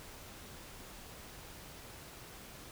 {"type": "silence", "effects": ["pink hiss -51 dBFS RMS until 2.71 s"]}